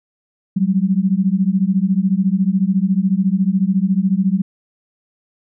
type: beating tone pair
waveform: sine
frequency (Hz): 183.9 / 197.9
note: F#3 / G3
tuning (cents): -10 / +17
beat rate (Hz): 14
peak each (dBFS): -16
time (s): 0.56-4.42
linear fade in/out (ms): 10
effects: none